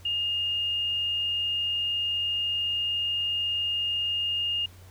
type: tone with frequency modulation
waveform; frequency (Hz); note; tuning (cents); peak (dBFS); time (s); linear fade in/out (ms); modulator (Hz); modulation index
sine; 2833; F7; +24; -25; 0.05-4.66; 5; 36.3; 0.21
effects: added 91 Hz sine -47 dBFS peak until 4.9 s + pink hiss -55 dBFS RMS until 4.9 s